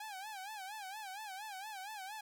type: tone with vibrato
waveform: sawtooth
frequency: 810 Hz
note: G#5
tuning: 43 cents flat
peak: -40 dBFS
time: 0-2.21 s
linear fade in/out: 5 ms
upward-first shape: sine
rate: 4.3 Hz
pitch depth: 140 cents each way
effects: none